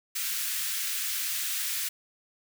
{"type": "high-pass noise", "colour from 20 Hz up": "white", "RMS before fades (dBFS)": -31, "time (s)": [0.15, 1.89], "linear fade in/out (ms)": 10, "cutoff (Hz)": 1500, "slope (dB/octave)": 24, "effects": []}